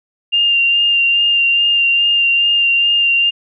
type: tone with vibrato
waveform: sine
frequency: 2794 Hz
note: F7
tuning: in tune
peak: -10 dBFS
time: 0.32-3.31 s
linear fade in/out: 20 ms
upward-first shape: sine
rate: 2.4 Hz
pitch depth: 18 cents each way
effects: none